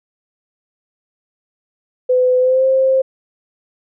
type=tone with pitch glide; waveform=sine; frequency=505 to 528 Hz; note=B4 to C5; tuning=+39 to +16 cents; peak=-10 dBFS; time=2.09-3.02 s; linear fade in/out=10 ms; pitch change=+77 cents; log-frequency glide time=2.39-2.66 s; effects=none